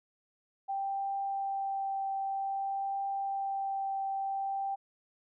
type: tone with vibrato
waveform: sine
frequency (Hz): 784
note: G5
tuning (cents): 0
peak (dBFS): -31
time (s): 0.68-4.76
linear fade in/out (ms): 20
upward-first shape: triangle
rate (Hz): 0.52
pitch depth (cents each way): 9
effects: none